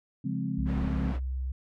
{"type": "chord", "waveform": "sine", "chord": "Db major seventh", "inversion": "none", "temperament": "equal", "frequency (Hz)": [138.59, 174.61, 207.7, 261.6], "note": ["Db3", "F3", "Ab3", "C4"], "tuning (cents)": [0, 0, 0, 0], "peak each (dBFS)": -34, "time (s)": [0.24, 1.13], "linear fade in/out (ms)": 10}
{"type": "tone", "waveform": "sine", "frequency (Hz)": 64.8, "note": "C2", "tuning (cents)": -16, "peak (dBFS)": -29, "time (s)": [0.58, 1.52], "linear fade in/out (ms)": 5}
{"type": "low-pass noise", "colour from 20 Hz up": "pink", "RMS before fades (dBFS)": -39, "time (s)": [0.65, 1.2], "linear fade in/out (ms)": 50, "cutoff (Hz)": 1700, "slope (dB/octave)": 12}
{"effects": []}